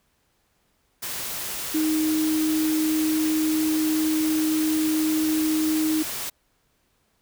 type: tone in noise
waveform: sine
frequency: 312.3 Hz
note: D#4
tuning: 7 cents sharp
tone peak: -20 dBFS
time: 1.74-6.03 s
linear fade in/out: 10 ms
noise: white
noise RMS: -31 dBFS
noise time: 1.02-6.3 s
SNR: +8 dB
effects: pink hiss -68 dBFS RMS until 7.21 s